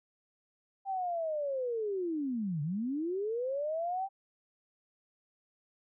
sine linear two-way sweep, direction down then up, 792 to 140.4 to 792 Hz, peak -31 dBFS, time 0.85-4.09 s, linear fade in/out 50 ms, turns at 2.62 s, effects none

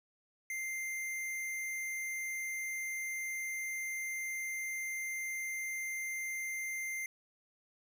square tone, 2093 Hz, C7, in tune, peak -37 dBFS, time 0.5-7.06 s, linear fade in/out 2 ms, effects none

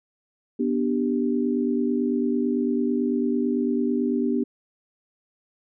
sine chord, G major, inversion first, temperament just, 245 / 294 / 392 Hz, B3 / D4 / G4, -14 / +2 / 0 cents, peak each -23 / -26 / -27 dBFS, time 0.59-4.44 s, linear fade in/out 10 ms, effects none

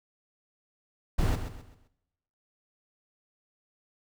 brown noise with echo, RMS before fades -25 dBFS, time 1.18-1.36 s, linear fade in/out 10 ms, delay 130 ms, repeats 4, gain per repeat -9 dB, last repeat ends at 1.88 s, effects noise-tail reverb RT60 1.0 s tail -21 dB re dry

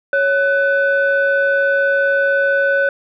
sine tone pair together, 554.6 / 1499 Hz, C#5 / F#6, +1 / +22 cents, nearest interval octave + perfect fourth, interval 1721 cents, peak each -14 / -14 dBFS, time 0.13-2.89 s, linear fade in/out 2 ms, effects tanh soft clip ceiling -7 dBFS

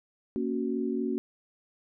sine chord, F# major, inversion first, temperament equal, 233.1 / 277.2 / 370 Hz, A#3 / C#4 / F#4, 0 / 0 / 0 cents, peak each -31 / -32 / -32 dBFS, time 0.36-1.18 s, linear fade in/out 0 ms, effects none

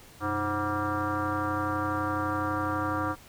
sine tone with frequency modulation, 740 Hz, F#5, in tune, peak -26 dBFS, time 0.2-3.16 s, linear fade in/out 50 ms, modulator 216 Hz, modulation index 3.1, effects pink hiss -52 dBFS RMS until 3.28 s

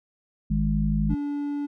harmonic tone, 52.2 Hz, G#1, 10 cents sharp, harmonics 1 / 3 / 4, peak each -25 / -25 / -25 dBFS, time 0.5-1.15 s, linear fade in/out 10 ms
triangle tone, 288.4 Hz, D4, 31 cents flat, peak -24 dBFS, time 1.09-1.67 s, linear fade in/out 20 ms
effects none

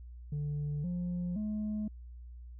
sine tone with pitch steps, 146.83 / 176.64 / 212.5 Hz, D3 / F3 / G#3, 0 / +20 / +40 cents, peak -30 dBFS, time 0.32-1.88 s, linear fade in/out 5 ms, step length 520 ms, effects tanh soft clip ceiling -31 dBFS + added 60 Hz sine -45 dBFS peak until 2.59 s

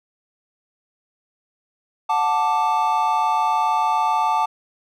triangle chord, D major, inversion first, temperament just, 734.2 / 881 / 1174.7 Hz, F#5 / A5 / D6, -14 / +2 / 0 cents, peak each -22 / -17 / -21 dBFS, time 2.09-4.46 s, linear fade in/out 10 ms, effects none

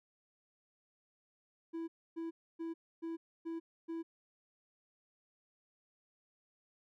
triangle tone bursts, 330 Hz, E4, 2 cents sharp, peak -36 dBFS, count 6, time 1.73-4.03 s, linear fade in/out 20 ms, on 150 ms, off 280 ms, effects none

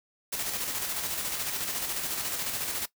white noise with tremolo, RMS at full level -31 dBFS, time 0.32-2.86 s, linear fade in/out 10 ms, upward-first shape square, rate 14 Hz, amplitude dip 35%, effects noise-tail reverb RT60 0.1 s tail -18 dB re dry

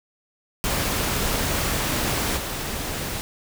pink noise with level steps, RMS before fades -24 / -29 dBFS, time 0.64-3.21 s, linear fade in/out 0 ms, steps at 2.36 s, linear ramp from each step 20 ms, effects none

